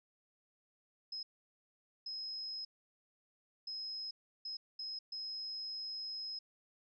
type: tone bursts at uneven times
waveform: sine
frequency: 5120 Hz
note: D#8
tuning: 49 cents sharp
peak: -40 dBFS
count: 6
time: 1.12-1.23 / 2.06-2.65 / 3.67-4.11 / 4.45-4.57 / 4.79-4.99 / 5.12-6.39 s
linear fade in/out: 5 ms
effects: none